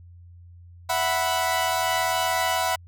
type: chord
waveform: sawtooth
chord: E suspended second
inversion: none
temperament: equal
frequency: 659.3 / 740 / 987.8 Hz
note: E5 / F#5 / B5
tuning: 0 / 0 / 0 cents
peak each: -24 / -22 / -22 dBFS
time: 0.89-2.76 s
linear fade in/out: 10 ms
effects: added 87 Hz sine -44 dBFS peak until 2.87 s